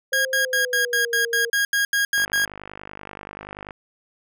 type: tone with pitch glide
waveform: sine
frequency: 523 to 465.9 Hz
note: C5 to A#4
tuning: -1 to -1 cents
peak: -27 dBFS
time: 0.12-1.5 s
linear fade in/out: 5 ms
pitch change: -200 cents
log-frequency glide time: 0.35-1.16 s
type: tone bursts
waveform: 40% pulse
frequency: 1634 Hz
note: G#6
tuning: 29 cents flat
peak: -17 dBFS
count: 12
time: 0.13-2.45 s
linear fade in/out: 2 ms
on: 120 ms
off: 80 ms
type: click train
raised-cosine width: 0.5 ms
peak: -20 dBFS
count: 78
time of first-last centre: 2.18-3.708 s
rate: 50.4 Hz
effects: none